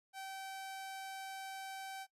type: tone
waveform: sawtooth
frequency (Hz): 772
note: G5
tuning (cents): -27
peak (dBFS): -40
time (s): 0.13-2.07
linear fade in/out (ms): 50
effects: noise-tail reverb RT60 0.1 s tail -19 dB re dry + resampled to 32000 Hz